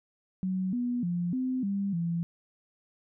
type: tone with pitch steps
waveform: sine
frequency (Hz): 186.8 / 244 / 174.6 / 257.1 / 198.5 / 169.2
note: F#3 / B3 / F3 / C4 / G3 / E3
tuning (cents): +17 / -21 / 0 / -30 / +22 / +45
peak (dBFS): -27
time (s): 0.43-2.23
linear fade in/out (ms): 0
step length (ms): 300
effects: none